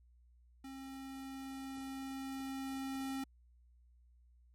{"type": "tone with level ramp", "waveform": "square", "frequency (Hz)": 268.3, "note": "C4", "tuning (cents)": 44, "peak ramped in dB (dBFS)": [-47, -38], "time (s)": [0.64, 3.24], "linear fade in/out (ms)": 5, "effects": ["added 60 Hz sine -62 dBFS peak until 4.54 s", "MP3 64 kbps"]}